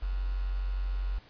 sine tone with quantisation, 46.25 Hz, F#1, in tune, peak -28 dBFS, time 0.02-1.19 s, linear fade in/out 10 ms, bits 8, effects pink hiss -57 dBFS RMS until 1.29 s + resampled to 11025 Hz

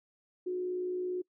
sine tone with frequency modulation, 362.9 Hz, F#4, 34 cents flat, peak -31 dBFS, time 0.46-1.22 s, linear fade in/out 10 ms, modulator 57.9 Hz, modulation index 0.26, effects noise-tail reverb RT60 0.1 s tail -23 dB re dry

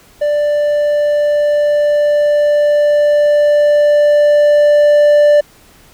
triangle tone with level ramp, 589 Hz, D5, 5 cents sharp, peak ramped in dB -9 to -3 dBFS, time 0.21-5.41 s, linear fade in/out 10 ms, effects pink hiss -45 dBFS RMS until 5.93 s

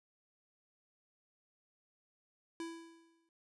square tone with exponential decay, 331.6 Hz, E4, 10 cents sharp, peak -39 dBFS, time 2.6-3.29 s, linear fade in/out 1 ms, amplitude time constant 150 ms, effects resampled to 24000 Hz

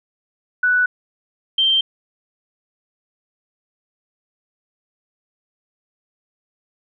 sine tone pair in turn, 1483 / 3142 Hz, F#6 / G7, +4 / +3 cents, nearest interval octave + minor second, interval 1299 cents, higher second, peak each -13 dBFS, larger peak neither, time 0.63-0.86 / 1.58-1.81 s, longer neither, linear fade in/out 5 ms, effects none

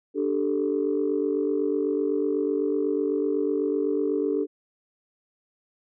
sine chord, D suspended fourth, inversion none, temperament equal, 293.7 / 392 / 440 Hz, D4 / G4 / A4, 0 / 0 / 0 cents, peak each -26 dBFS, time 0.14-4.47 s, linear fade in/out 50 ms, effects tanh soft clip ceiling -14 dBFS

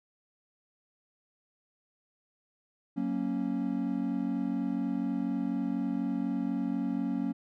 triangle chord, F# major, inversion none, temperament equal, 185 / 233.1 / 277.2 Hz, F#3 / A#3 / C#4, 0 / 0 / 0 cents, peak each -33 / -31 / -30 dBFS, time 2.96-7.33 s, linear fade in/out 20 ms, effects none

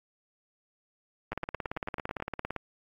two click trains, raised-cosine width 0.5 ms, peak -21 / -18 dBFS, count 9 / 23, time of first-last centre 1.33-2.201 / 1.32-2.563 s, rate 9.18 / 17.7 Hz, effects AAC 64 kbps

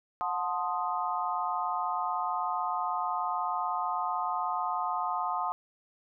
sine chord, F# diminished seventh, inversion none, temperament equal with one note detuned, 723.9 / 880 / 1046.5 / 1244.5 Hz, F#5 / A5 / C6 / Eb6, -38 / 0 / 0 / 0 cents, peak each -34 dBFS, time 0.21-5.52 s, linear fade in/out 0 ms, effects none

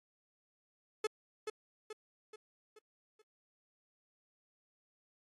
45% pulse tone with echo, 430.6 Hz, A4, 37 cents flat, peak -31 dBFS, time 1.04-1.07 s, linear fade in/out 5 ms, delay 430 ms, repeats 5, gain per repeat -6 dB, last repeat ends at 3.22 s, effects AAC 32 kbps

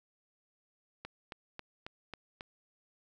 click train, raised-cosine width 0.3 ms, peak -26 dBFS, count 6, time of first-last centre 1.05-2.409 s, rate 3.68 Hz, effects none

